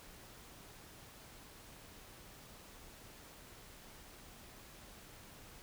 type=silence; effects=pink hiss -56 dBFS RMS until 5.62 s